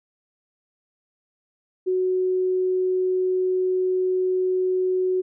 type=tone; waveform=sine; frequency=370 Hz; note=F#4; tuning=in tune; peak=-19 dBFS; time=1.86-5.22 s; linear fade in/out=20 ms; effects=none